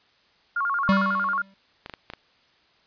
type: tone with vibrato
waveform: sine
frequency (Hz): 1248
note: D#6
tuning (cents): +5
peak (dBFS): -22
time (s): 0.56-1.42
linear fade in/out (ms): 5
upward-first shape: square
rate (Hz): 11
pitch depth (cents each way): 210
type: tone with exponential decay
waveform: square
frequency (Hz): 194.9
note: G3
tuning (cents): -10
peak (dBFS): -16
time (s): 0.89-1.54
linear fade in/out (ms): 0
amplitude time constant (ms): 140
type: clicks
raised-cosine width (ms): 0.3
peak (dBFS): -20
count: 5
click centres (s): 1.861 / 1.897 / 1.938 / 2.101 / 2.136
effects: white hiss -61 dBFS RMS until 2.86 s + resampled to 11025 Hz